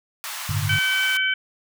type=high-pass noise; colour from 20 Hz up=pink; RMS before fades=-32 dBFS; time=0.24-1.17 s; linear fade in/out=0 ms; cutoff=920 Hz; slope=24 dB/octave
type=chord; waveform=sine; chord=G suspended second; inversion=none; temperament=just; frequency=98 / 110.25 / 147 Hz; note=G2 / A2 / D3; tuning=0 / +4 / +2 cents; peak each=-25 / -27 / -26 dBFS; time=0.49-0.79 s; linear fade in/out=5 ms
type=harmonic tone; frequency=764 Hz; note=G5; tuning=45 cents flat; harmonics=2 / 3 / 4; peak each=-22 / -24 / -25 dBFS; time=0.69-1.34 s; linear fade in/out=5 ms
effects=none